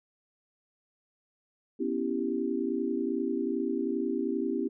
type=chord; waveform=sine; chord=C# half-diminished seventh; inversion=third; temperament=equal; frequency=246.9 / 277.2 / 329.6 / 392 Hz; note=B3 / C#4 / E4 / G4; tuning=0 / 0 / 0 / 0 cents; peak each=-33 dBFS; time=1.79-4.69 s; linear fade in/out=20 ms; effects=none